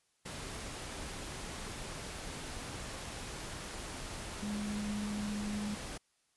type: tone in noise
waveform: sine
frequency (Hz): 207.7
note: G#3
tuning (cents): 0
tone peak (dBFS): -35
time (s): 4.42-5.75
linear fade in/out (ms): 10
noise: pink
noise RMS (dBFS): -43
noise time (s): 0.25-5.98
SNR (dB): +5
effects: white hiss -75 dBFS RMS until 6.36 s + resampled to 24000 Hz